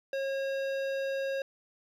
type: tone with hard clipping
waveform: sine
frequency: 543 Hz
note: C#5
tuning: 36 cents flat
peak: -32 dBFS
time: 0.13-1.42 s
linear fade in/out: 2 ms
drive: 14 dB
effects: none